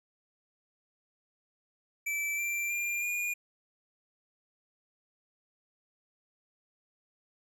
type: tone with pitch steps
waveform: square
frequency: 2320 / 2356 / 2394 / 2431 Hz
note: D7 / D7 / D7 / D#7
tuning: -22 / +5 / +33 / -41 cents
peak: -31 dBFS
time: 2.06-3.34 s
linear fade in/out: 10 ms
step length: 320 ms
effects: none